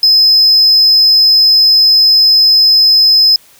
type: tone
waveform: triangle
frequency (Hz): 5100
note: D#8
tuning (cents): +42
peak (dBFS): -3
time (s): 0.03-3.36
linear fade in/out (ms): 2
effects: white hiss -44 dBFS RMS until 3.59 s